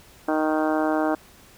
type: harmonic tone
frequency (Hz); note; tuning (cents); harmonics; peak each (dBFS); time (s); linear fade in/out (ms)
155.56; D#3; 0; 2 / 3 / 4 / 5 / 6 / 7 / 8 / 9 / 10; -23 / -31 / -26 / -28 / -33 / -34 / -36 / -35 / -36; 0.28-1.15; 5
effects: pink hiss -51 dBFS RMS until 1.57 s